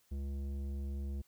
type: tone with tanh clipping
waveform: sine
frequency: 69.4 Hz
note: C#2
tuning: 3 cents sharp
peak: -38 dBFS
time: 0.11-1.22 s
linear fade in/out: 10 ms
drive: 12 dB
effects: white hiss -71 dBFS RMS until 1.27 s